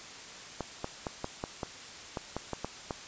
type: clicks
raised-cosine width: 1 ms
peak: -19 dBFS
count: 11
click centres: 0.607 / 0.844 / 1.068 / 1.244 / 1.439 / 1.632 / 2.172 / 2.366 / 2.533 / 2.646 / 2.908 s
effects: white hiss -46 dBFS RMS until 3.07 s + resampled to 16000 Hz